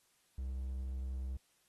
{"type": "tone", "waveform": "triangle", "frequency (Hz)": 65.1, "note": "C2", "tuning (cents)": -8, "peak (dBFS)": -35, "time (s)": [0.38, 1.37], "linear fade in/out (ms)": 5, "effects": ["white hiss -73 dBFS RMS until 1.68 s", "AAC 32 kbps"]}